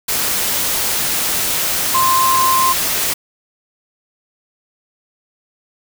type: tone in noise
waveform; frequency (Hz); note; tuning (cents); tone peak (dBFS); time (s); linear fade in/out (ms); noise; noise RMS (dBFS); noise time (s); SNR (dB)
sine; 1046.5; C6; 0; -12; 1.94-2.73; 10; white; -18; 0.08-3.14; +3
effects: none